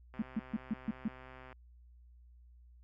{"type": "click train", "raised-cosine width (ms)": 0.5, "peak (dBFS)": -37, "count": 180, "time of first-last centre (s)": [0.14, 1.528], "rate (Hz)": 129}
{"type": "tone bursts", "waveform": "sine", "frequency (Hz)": 220, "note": "A3", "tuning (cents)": 0, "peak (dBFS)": -30, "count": 6, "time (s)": [0.19, 1.082], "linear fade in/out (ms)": 5, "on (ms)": 32, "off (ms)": 140}
{"effects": ["added 60 Hz sine -56 dBFS peak until 2.83 s"]}